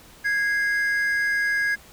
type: tone pair together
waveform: triangle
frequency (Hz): 1649.3 / 2093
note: G#6 / C7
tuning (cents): -12 / 0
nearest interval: major third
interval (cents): 412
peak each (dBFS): -19 / -28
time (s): 0.24-1.76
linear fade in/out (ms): 20
effects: pink hiss -49 dBFS RMS until 1.92 s